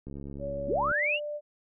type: click train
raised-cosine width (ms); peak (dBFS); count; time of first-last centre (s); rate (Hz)
3; -28; 60; 0.07-0.914; 69.9
type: tone with pitch glide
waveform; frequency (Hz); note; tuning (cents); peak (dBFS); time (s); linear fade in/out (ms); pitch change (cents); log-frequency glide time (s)
sine; 564 to 592.4; C#5 to D5; +30 to +15; -32; 0.39-1.41; 50; +85; 0.67-0.96
type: linear sweep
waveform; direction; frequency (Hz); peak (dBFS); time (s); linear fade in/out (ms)
sine; up; 165.2 to 2960; -25; 0.67-1.2; 50
effects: none